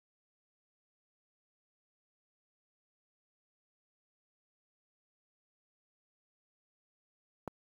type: click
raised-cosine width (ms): 1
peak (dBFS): -23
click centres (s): 7.477
effects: high-pass 80 Hz 12 dB/octave + 9-bit